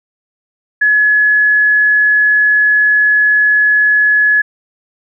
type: tone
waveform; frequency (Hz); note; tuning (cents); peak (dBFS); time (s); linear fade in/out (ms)
sine; 1698; G#6; +38; -7; 0.81-4.42; 10
effects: none